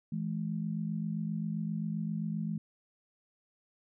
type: tone pair together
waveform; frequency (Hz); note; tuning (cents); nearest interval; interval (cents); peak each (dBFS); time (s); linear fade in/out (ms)
sine; 164.81 / 212.4; E3 / G#3; 0 / +39; major third; 439; -34 / -35; 0.12-2.58; 5
effects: none